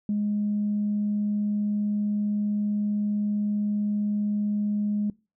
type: tone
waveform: sine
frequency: 207.7 Hz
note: G#3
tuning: in tune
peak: -22 dBFS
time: 0.09-5.1 s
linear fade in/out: 2 ms
effects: noise-tail reverb RT60 0.3 s tail -24 dB re dry + tanh soft clip ceiling -18 dBFS